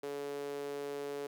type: tone with high-pass filter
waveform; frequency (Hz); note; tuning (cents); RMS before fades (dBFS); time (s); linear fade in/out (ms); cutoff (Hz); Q
sawtooth; 142.6; C#3; +49; -40; 0.03-1.27; 5; 410; 4.5
effects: none